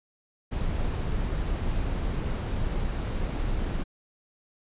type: noise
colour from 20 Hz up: brown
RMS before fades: -28 dBFS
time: 0.51-3.84 s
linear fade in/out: 20 ms
effects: resampled to 8000 Hz